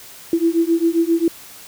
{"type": "beating tone pair", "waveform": "sine", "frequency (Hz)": [329.6, 337.1], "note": ["E4", "E4"], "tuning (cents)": [0, 39], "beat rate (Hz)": 7.5, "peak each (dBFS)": -17, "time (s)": [0.33, 1.28], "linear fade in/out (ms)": 2, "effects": ["white hiss -40 dBFS RMS until 1.67 s"]}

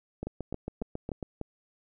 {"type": "two click trains", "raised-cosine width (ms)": 2, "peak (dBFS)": [-21, -21], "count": [5, 8], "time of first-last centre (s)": [[0.23, 1.413], [0.27, 1.228]], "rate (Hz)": [3.38, 7.31], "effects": []}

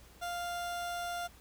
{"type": "tone", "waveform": "30% pulse", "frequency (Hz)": 698.5, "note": "F5", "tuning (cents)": 0, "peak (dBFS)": -33, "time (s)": [0.21, 1.28], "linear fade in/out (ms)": 20, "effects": ["added 60 Hz sine -58 dBFS peak until 1.4 s", "pink hiss -59 dBFS RMS until 1.4 s"]}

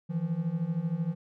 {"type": "beating tone pair", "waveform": "triangle", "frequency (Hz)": [158.3, 171.3], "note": ["D#3", "F3"], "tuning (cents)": [30, -33], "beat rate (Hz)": 13, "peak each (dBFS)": [-30, -28], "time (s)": [0.09, 1.15], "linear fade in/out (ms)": 20, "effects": []}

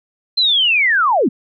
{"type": "linear sweep", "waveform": "sine", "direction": "down", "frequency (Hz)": [4156, 182.8], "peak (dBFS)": -11, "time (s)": [0.37, 1.29], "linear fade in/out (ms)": 10, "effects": []}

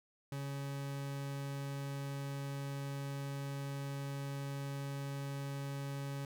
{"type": "tone", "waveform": "40% pulse", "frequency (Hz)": 139.4, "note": "C#3", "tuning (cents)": 10, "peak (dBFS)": -38, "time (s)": [0.32, 6.25], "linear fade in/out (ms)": 2, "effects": []}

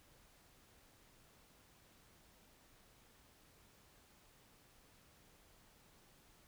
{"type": "silence", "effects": ["pink hiss -67 dBFS RMS until 6.47 s"]}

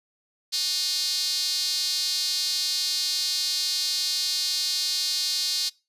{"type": "tone with high-pass filter", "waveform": "square", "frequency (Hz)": 165.9, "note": "E3", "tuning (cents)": 11, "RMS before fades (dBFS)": -26, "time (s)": [0.52, 5.7], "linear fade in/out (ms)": 20, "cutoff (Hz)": 4400, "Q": 5.2, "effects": ["noise-tail reverb RT60 0.3 s tail -25 dB re dry", "resampled to 32000 Hz"]}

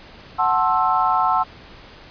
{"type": "chord", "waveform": "sine", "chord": "F# half-diminished seventh", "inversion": "none", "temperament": "equal with one note detuned", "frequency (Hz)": [740, 880, 1058.7, 1318.5], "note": ["F#5", "A5", "C6", "E6"], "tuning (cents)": [0, 0, 20, 0], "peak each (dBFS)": -21, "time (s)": [0.38, 1.44], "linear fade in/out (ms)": 20, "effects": ["pink hiss -43 dBFS RMS until 2.1 s", "resampled to 11025 Hz"]}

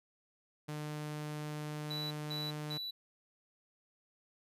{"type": "tone", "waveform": "sawtooth", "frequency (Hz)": 150.6, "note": "D3", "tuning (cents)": 44, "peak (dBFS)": -35, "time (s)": [0.68, 2.78], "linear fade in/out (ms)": 10}
{"type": "tone bursts", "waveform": "triangle", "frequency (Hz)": 3951, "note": "B7", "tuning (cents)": 0, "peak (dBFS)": -37, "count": 3, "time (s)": [1.9, 2.91], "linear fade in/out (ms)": 10, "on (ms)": 210, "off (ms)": 190}
{"effects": ["resampled to 32000 Hz"]}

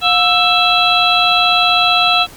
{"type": "harmonic tone with a mistuned harmonic", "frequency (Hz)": 661, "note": "E5", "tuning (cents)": 5, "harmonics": [1, 2, 4, 5, 6], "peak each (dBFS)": [-16, -16, -16, -16, -16], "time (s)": [0.01, 2.27], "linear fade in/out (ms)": 50, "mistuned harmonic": 1, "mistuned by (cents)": 140, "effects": ["pink hiss -38 dBFS RMS until 2.36 s"]}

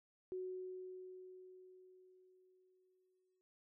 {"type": "tone with exponential decay", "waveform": "sine", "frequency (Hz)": 370, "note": "F#4", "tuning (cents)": 0, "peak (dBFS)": -40, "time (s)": [0.32, 3.41], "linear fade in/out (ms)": 0, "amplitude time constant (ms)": 670, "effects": []}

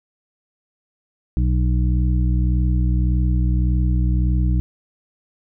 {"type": "harmonic tone", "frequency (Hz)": 61.74, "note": "B1", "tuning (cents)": 0, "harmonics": [1, 2, 3, 5], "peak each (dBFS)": [-16, -22, -26, -30], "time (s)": [1.37, 4.6], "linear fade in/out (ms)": 0, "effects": []}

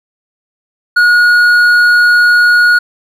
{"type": "tone with hard clipping", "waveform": "sine", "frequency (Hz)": 1447, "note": "F#6", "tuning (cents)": -39, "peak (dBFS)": -6, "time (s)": [0.96, 2.79], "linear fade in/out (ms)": 10, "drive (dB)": 5, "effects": []}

